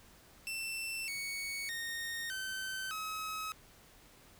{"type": "tone with pitch steps", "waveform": "sawtooth", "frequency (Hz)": [2678, 2226, 1850.4, 1538.1, 1278.5], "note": ["E7", "C#7", "A#6", "G6", "D#6"], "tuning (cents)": [27, 7, -13, -33, 47], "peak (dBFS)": -34, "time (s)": [0.47, 3.52], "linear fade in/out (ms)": 0, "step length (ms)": 610, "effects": ["pink hiss -60 dBFS RMS until 4.39 s"]}